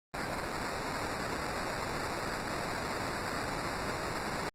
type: noise with sample-and-hold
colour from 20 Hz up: white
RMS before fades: -36 dBFS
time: 0.14-4.49 s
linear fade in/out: 0 ms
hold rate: 3150 Hz
effects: low-pass 10000 Hz 12 dB/octave + Opus 24 kbps